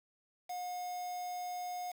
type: tone with quantisation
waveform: triangle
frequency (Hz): 720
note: F#5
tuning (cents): -47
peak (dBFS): -36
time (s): 0.49-1.92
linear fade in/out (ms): 10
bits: 8
effects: none